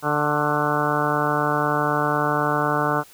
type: harmonic tone with a mistuned harmonic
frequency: 148 Hz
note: D3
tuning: 14 cents sharp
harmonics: 1 / 2 / 3 / 4 / 5 / 6 / 7 / 8 / 9 / 10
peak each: -28 / -28 / -28 / -28 / -28 / -28 / -28 / -28 / -28 / -28 dBFS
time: 0.02-3.04 s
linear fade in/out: 50 ms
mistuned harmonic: 7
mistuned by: +49 cents
effects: white hiss -49 dBFS RMS until 3.13 s